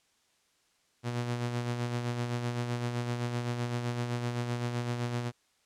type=tone with tremolo; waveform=sawtooth; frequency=120.7 Hz; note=B2; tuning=39 cents flat; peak=-25 dBFS; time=1.03-5.32 s; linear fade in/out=50 ms; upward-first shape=sine; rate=7.8 Hz; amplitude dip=45%; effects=white hiss -70 dBFS RMS until 5.65 s + low-pass 8000 Hz 12 dB/octave